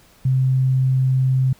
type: tone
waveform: sine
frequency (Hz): 130.81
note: C3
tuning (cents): 0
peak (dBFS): -14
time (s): 0.25-1.53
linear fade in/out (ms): 5
effects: pink hiss -52 dBFS RMS until 1.59 s